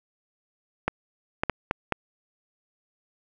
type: clicks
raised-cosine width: 0.5 ms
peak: -8 dBFS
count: 5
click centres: 0.88 / 1.435 / 1.497 / 1.711 / 1.923 s
effects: none